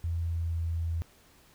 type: tone with pitch glide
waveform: sine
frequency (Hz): 84 to 82.99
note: E2 to E2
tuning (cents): +33 to +12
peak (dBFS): -28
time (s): 0.04-1.02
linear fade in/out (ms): 0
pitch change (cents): -21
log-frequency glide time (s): 0.22-0.6
effects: pink hiss -60 dBFS RMS until 1.54 s